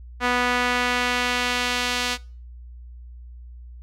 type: tone with band-pass filter sweep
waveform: sawtooth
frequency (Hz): 246.3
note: B3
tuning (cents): -5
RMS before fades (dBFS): -23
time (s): 0.2-2.18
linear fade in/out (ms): 50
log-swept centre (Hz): 1600 to 3800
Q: 0.96
effects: noise-tail reverb RT60 0.4 s tail -23 dB re dry + added 60 Hz sine -38 dBFS peak until 3.82 s